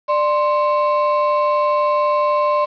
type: ring-modulated tone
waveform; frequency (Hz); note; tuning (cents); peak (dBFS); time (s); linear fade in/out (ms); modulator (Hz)
triangle; 821; G#5; -20; -9; 0.08-2.66; 20; 227
effects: resampled to 11025 Hz + 7-bit